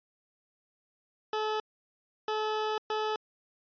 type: tone bursts at uneven times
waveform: 20% pulse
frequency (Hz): 431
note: A4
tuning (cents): -36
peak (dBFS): -24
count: 3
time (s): 1.33-1.6 / 2.28-2.78 / 2.9-3.16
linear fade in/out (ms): 2
effects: resampled to 11025 Hz